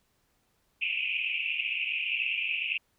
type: band-pass noise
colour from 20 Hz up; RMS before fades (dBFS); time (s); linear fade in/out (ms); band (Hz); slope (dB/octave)
pink; -31; 0.81-2.78; 10; 2400 to 2800; 96
effects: pink hiss -72 dBFS RMS until 2.98 s